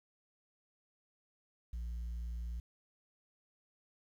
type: tone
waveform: sine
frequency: 58.4 Hz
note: A#1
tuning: 4 cents sharp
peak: -35 dBFS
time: 1.73-2.6 s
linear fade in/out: 5 ms
effects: tanh soft clip ceiling -37 dBFS + 11-bit